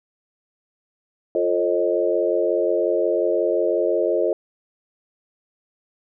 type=chord; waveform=sine; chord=F dominant seventh; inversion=none; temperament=equal with one note detuned; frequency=349.2 / 440 / 536.7 / 622.3 Hz; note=F4 / A4 / C5 / Eb5; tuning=0 / 0 / +44 / 0 cents; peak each=-23 dBFS; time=1.35-4.33 s; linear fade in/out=2 ms; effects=none